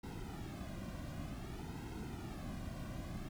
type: noise with flanger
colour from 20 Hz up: brown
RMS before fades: -45 dBFS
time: 0.03-3.29 s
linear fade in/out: 10 ms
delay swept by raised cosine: 1.7 to 2.34 ms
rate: 0.54 Hz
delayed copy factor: -0.8
effects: none